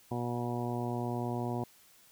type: harmonic tone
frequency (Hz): 120.6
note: B2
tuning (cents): -41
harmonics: 1 / 2 / 3 / 4 / 5 / 6 / 7 / 8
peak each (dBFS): -36 / -37 / -39 / -45 / -45 / -41 / -46 / -44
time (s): 0.11-1.64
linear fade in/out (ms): 5
effects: white hiss -61 dBFS RMS until 2.11 s